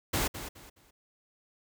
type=noise with echo; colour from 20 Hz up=pink; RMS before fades=-29 dBFS; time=0.13-0.28 s; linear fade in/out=10 ms; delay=210 ms; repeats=3; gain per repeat=-11 dB; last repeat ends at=0.91 s; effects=none